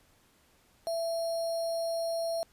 sine tone with sample-and-hold, 666 Hz, E5, 18 cents sharp, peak -29 dBFS, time 0.87-2.43 s, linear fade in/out 0 ms, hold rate 4900 Hz, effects pink hiss -65 dBFS RMS until 2.52 s + resampled to 32000 Hz

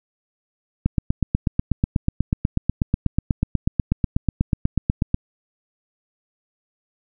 click train, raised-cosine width 5 ms, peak -5 dBFS, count 36, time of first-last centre 0.86-5.144 s, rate 8.17 Hz, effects none

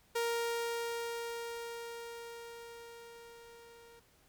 sawtooth tone with level ramp, 467 Hz, A#4, 3 cents sharp, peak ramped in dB -27 to -52 dBFS, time 0.15-4 s, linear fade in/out 10 ms, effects pink hiss -67 dBFS RMS until 4.28 s

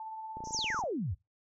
sine tone with tremolo, 880 Hz, A5, in tune, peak -38 dBFS, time 0-0.79 s, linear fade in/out 2 ms, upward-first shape sine, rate 17 Hz, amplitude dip 30%
clicks, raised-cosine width 2 ms, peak -32 dBFS, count 12, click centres 0.37 / 0.405 / 0.439 / 0.473 / 0.508 / 0.547 / 0.59 / 0.643 / 0.703 / 0.745 / 0.791 / 0.838 s
pink band-pass noise, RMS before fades -50 dBFS, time 0.44-0.82 s, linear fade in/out 10 ms, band 5600 to 6500 Hz, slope 96 dB/octave
sine exponential sweep, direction down, 7720 to 73.42 Hz, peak -31 dBFS, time 0.52-1.15 s, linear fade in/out 20 ms
effects noise-tail reverb RT60 0.2 s tail -20 dB re dry

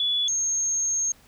sine tone pair in turn, 3420 / 6456 Hz, A7 / G#8, -50 / -50 cents, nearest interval major seventh, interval 1100 cents, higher second, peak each -21 / -22 dBFS, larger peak first, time 0-0.28 / 0.28-1.12 s, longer second, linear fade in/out 2 ms, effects pink hiss -56 dBFS RMS until 1.27 s

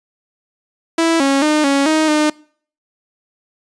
sawtooth tone with pitch steps, 329.7 / 274.7 / 304.2 / 277.8 / 313.2 / 303.4 Hz, E4 / C#4 / D#4 / C#4 / D#4 / D#4, 0 / -16 / -39 / +4 / +11 / -44 cents, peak -8 dBFS, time 0.98-2.3 s, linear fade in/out 5 ms, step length 220 ms, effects noise-tail reverb RT60 0.5 s tail -24 dB re dry + resampled to 22050 Hz

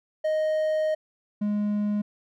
triangle tone pair in turn, 622.3 / 207.7 Hz, D#5 / G#3, 0 / 0 cents, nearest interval octave + perfect fifth, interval 1900 cents, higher first, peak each -20 / -21 dBFS, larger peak first, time 0.24-0.95 / 1.41-2.02 s, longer first, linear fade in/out 10 ms, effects none

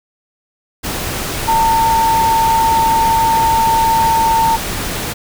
sine tone in noise, 900 Hz, A5, 39 cents sharp, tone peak -10 dBFS, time 1.47-4.57 s, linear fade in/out 20 ms, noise pink, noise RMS -21 dBFS, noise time 0.83-5.14 s, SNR +8 dB, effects none

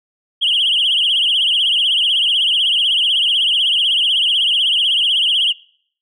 sine tone with vibrato, 3058 Hz, G7, 44 cents flat, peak -11 dBFS, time 0.41-5.53 s, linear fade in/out 20 ms, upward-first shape triangle, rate 16 Hz, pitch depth 170 cents each way, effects noise-tail reverb RT60 0.6 s tail -25 dB re dry + tanh soft clip ceiling -8 dBFS

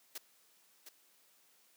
white noise with echo, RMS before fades -43 dBFS, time 0.15-0.18 s, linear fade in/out 5 ms, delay 710 ms, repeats 1, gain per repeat -8 dB, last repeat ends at 0.89 s, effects white hiss -68 dBFS RMS until 1.76 s + high-pass 200 Hz 12 dB/octave

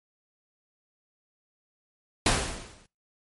pink noise with exponential decay, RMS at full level -19 dBFS, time 2.26-2.86 s, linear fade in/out 2 ms, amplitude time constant 130 ms, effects noise-tail reverb RT60 0.3 s tail -25 dB re dry + MP3 48 kbps

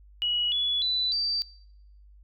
sine tone with pitch steps, 2916 / 3408 / 3983 / 4656 Hz, F#7 / G#7 / B7 / D8, -26 / +44 / +14 / -16 cents, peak -24 dBFS, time 0.22-1.42 s, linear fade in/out 0 ms, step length 300 ms, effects noise-tail reverb RT60 0.8 s tail -25 dB re dry + added 50 Hz sine -50 dBFS peak until 2.23 s

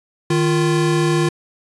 square tone pair together, 154.62 / 347.1 Hz, D#3 / F4, -11 / -11 cents, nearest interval octave + major second, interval 1400 cents, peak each -18 dBFS, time 0.3-1.29 s, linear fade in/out 5 ms, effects resampled to 24000 Hz

